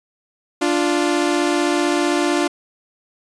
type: tone pair together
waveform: sawtooth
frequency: 293.6 / 349.2 Hz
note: D4 / F4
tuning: 0 / 0 cents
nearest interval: minor third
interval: 300 cents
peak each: -15 dBFS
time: 0.61-2.48 s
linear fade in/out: 10 ms
effects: resampled to 22050 Hz